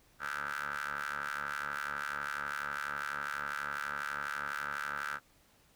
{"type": "ring-modulated tone", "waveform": "20% pulse", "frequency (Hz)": 72.1, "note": "D2", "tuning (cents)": -31, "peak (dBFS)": -28, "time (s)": [0.19, 5.2], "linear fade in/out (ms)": 50, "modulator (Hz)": 1440, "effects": ["pink hiss -66 dBFS RMS until 5.75 s"]}